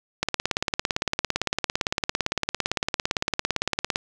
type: click train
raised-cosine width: 0.2 ms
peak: -5 dBFS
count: 67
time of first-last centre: 0.23-3.959 s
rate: 17.7 Hz
effects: none